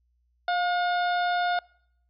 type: harmonic tone with a mistuned harmonic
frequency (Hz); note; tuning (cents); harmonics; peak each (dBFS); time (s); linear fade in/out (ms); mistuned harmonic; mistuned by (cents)
719; F#5; -50; 1 / 2 / 3 / 4 / 5 / 6 / 7; -24 / -29 / -42 / -45 / -37 / -43 / -51; 0.48-1.59; 2; 1; -31
effects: noise-tail reverb RT60 0.7 s tail -25 dB re dry + added 60 Hz sine -66 dBFS peak until 2.09 s